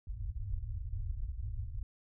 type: low-pass noise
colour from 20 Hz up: pink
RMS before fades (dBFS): -38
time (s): 0.07-1.83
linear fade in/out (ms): 2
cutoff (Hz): 110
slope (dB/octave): 96
effects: none